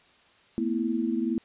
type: chord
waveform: sine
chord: A suspended second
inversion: none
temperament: equal with one note detuned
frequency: 225.4 / 246.9 / 329.6 Hz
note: A3 / B3 / E4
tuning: +42 / 0 / 0 cents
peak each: -29 dBFS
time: 0.58-1.38 s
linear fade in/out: 0 ms
effects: white hiss -59 dBFS RMS until 1.44 s + resampled to 8000 Hz